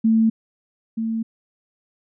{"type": "tone pair in turn", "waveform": "sine", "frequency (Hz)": [223.3, 224.7], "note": ["A3", "A3"], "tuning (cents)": [26, 37], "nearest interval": "unison", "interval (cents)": 11, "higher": "second", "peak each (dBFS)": [-13, -21], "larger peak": "first", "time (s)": [[0.04, 0.3], [0.97, 1.23]], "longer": "neither", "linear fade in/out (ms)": 10, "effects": []}